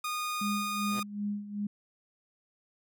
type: tone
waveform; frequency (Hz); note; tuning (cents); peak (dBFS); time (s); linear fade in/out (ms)
sawtooth; 1229; D#6; -22; -28; 0.04-1.03; 5
type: tone with tremolo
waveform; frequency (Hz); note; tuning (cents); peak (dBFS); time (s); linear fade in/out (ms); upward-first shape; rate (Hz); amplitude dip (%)
sine; 205.5; G#3; -18; -29; 0.41-1.67; 5; sine; 2.6; 75
type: tone with exponential growth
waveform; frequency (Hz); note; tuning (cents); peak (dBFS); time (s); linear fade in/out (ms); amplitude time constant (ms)
10% pulse; 123.47; B2; 0; -30; 0.75-1; 5; 54
effects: none